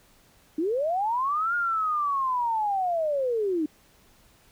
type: linear two-way sweep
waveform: sine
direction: up then down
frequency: 293.7 to 1431 to 293.7 Hz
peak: -23 dBFS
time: 0.58-3.66 s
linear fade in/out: 5 ms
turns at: 1.55 s
effects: pink hiss -59 dBFS RMS until 4.51 s